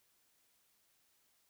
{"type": "silence", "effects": ["white hiss -74 dBFS RMS until 1.49 s"]}